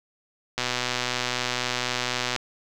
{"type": "click train", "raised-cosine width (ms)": 0.2, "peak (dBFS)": -8, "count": 222, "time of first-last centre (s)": [0.58, 2.362], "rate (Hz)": 124, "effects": []}